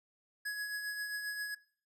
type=tone with tremolo; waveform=square; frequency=1677 Hz; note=G#6; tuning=16 cents sharp; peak=-35 dBFS; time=0.45-1.55 s; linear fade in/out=10 ms; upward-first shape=triangle; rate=7.5 Hz; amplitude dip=45%; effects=noise-tail reverb RT60 0.5 s tail -20 dB re dry + resampled to 32000 Hz